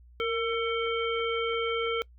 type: harmonic tone with a mistuned harmonic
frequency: 447 Hz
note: A4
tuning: 27 cents sharp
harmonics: 1 / 3 / 5 / 7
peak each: -28 / -33 / -35 / -36 dBFS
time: 0.2-2.02 s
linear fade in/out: 0 ms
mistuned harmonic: 1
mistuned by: +57 cents
effects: noise-tail reverb RT60 0.1 s tail -23 dB re dry + added 60 Hz sine -51 dBFS peak until 2.18 s